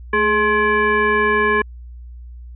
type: tone with frequency modulation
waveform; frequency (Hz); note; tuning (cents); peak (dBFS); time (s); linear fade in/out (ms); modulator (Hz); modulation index
sine; 1058; C6; +19; -13; 0.13-1.62; 5; 638; 1.5
effects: added 60 Hz sine -33 dBFS peak until 2.55 s